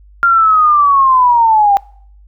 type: linear sweep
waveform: sine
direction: down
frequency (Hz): 1396.9 to 784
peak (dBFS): -6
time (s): 0.23-1.77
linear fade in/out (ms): 0
effects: noise-tail reverb RT60 0.6 s tail -24 dB re dry + added 50 Hz sine -39 dBFS peak until 2.27 s